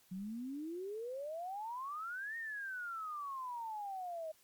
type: exponential two-way sweep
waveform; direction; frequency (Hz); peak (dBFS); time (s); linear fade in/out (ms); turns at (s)
sine; up then down; 179.5 to 1864.7 to 621; -40; 0.11-4.32; 10; 2.37
effects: white hiss -68 dBFS RMS until 4.43 s + Opus 48 kbps